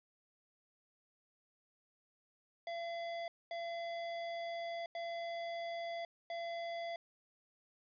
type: tone bursts at uneven times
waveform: square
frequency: 679 Hz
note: F5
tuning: 49 cents flat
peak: -40 dBFS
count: 4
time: 2.67-3.28 / 3.51-4.86 / 4.95-6.05 / 6.3-6.96 s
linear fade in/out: 2 ms
effects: resampled to 11025 Hz + 11-bit